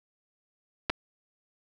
clicks, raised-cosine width 0.3 ms, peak -13 / -10 dBFS, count 2, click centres 0.897 / 0.9 s, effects none

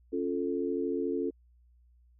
sine chord, Db augmented, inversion none, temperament equal with one note detuned, 275.4 / 349.2 / 440 Hz, Db4 / F4 / A4, -11 / 0 / 0 cents, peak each -33 dBFS, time 0.12-1.31 s, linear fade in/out 20 ms, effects added 60 Hz sine -59 dBFS peak until 2.19 s

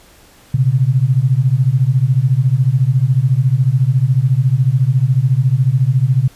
sine beating tone pair, 122.9 / 136.9 Hz, B2 / C#3, -8 / -21 cents, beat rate 14 Hz, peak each -13 dBFS, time 0.54-6.28 s, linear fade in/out 5 ms, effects pink hiss -46 dBFS RMS until 6.35 s + resampled to 32000 Hz

